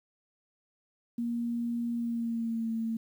sine tone with pitch glide, 235.7 to 225.8 Hz, A#3 to A3, +19 to +45 cents, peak -29 dBFS, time 1.18-2.97 s, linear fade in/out 5 ms, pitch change -74 cents, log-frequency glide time 1.94-2.71 s, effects 10-bit

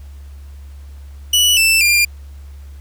sawtooth tone with pitch steps, 2950 / 2659 / 2396 Hz, F#7 / E7 / D7, -6 / +14 / +34 cents, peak -7 dBFS, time 1.33-2.05 s, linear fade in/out 5 ms, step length 240 ms, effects added 70 Hz sine -32 dBFS peak until 2.8 s + pink hiss -52 dBFS RMS until 2.8 s

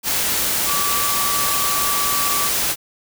sine tone in noise, 1153 Hz, D6, 32 cents flat, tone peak -23 dBFS, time 0.65-2.51 s, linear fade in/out 50 ms, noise white, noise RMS -20 dBFS, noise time 0.03-2.76 s, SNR -6 dB, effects none

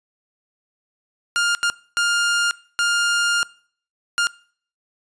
sawtooth tone bursts at uneven times, 1407 Hz, F6, 12 cents sharp, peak -13 dBFS, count 5, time 1.36-1.55 / 1.63-1.7 / 1.97-2.51 / 2.79-3.43 / 4.18-4.27 s, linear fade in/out 0 ms, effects noise-tail reverb RT60 0.5 s tail -22 dB re dry + resampled to 22050 Hz

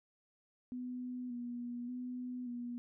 sine tone with vibrato, 245.4 Hz, B3, 11 cents flat, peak -39 dBFS, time 0.72-2.78 s, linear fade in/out 0 ms, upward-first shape square, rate 0.86 Hz, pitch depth 28 cents each way, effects none

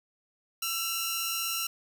10% pulse tone pair together, 1342 / 2844 Hz, E6 / F7, +31 / +31 cents, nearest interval octave + minor second, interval 1300 cents, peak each -25 / -23 dBFS, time 0.62-1.67 s, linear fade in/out 5 ms, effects none

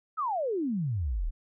sine exponential sweep, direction down, 1343 to 33.21 Hz, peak -27 dBFS, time 0.17-1.31 s, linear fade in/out 20 ms, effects none

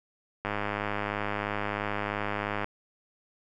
click train, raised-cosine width 0.5 ms, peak -15 dBFS, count 227, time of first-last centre 0.45-2.644 s, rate 103 Hz, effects none

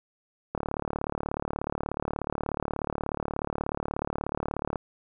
click train, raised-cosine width 1 ms, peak -15 dBFS, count 155, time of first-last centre 0.55-4.758 s, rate 36.6 Hz, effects none

